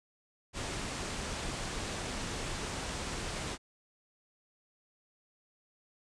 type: low-pass noise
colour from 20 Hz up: pink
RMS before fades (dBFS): -38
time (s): 0.53-3.58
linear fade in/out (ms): 50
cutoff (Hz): 9200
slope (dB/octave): 48
effects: none